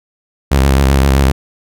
sawtooth tone with vibrato, 67.8 Hz, C#2, 38 cents flat, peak -4 dBFS, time 0.51-1.32 s, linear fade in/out 10 ms, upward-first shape square, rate 7.7 Hz, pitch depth 45 cents each way, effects none

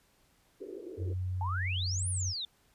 white band-pass noise, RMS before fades -44 dBFS, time 0.6-1.14 s, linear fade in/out 10 ms, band 320 to 430 Hz, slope 48 dB/octave
sine tone, 91.9 Hz, F#2, 11 cents flat, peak -31 dBFS, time 0.97-2.34 s, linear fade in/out 50 ms
sine exponential two-way sweep, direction up then down, 830.6 to 10190 to 3488 Hz, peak -34 dBFS, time 1.41-2.45 s, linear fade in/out 2 ms, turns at 2.09 s
effects pink hiss -68 dBFS RMS until 2.74 s + resampled to 32000 Hz

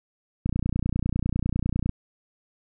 click train, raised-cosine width 5 ms, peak -13 dBFS, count 44, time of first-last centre 0.46-1.893 s, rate 30 Hz, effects none

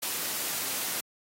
white noise, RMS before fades -32 dBFS, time 0.02-1.01 s, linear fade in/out 10 ms, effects high-pass 150 Hz 12 dB/octave + AAC 48 kbps

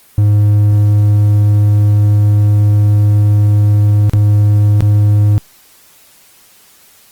triangle tone with dropouts, 103.83 Hz, G#2, in tune, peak -4 dBFS, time 0.18-5.38 s, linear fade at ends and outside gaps 0 ms, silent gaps 4.096-4.135 / 4.806-4.822 s, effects white hiss -45 dBFS RMS until 7.11 s + Opus 24 kbps

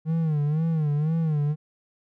triangle tone with vibrato, 155 Hz, D#3, 6 cents flat, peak -19 dBFS, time 0.05-1.56 s, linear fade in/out 50 ms, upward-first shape sine, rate 2 Hz, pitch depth 110 cents each way, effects none

